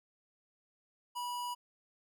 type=tone; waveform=square; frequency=975 Hz; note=B5; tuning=23 cents flat; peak=-37 dBFS; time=1.15-1.55 s; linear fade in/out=20 ms; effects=none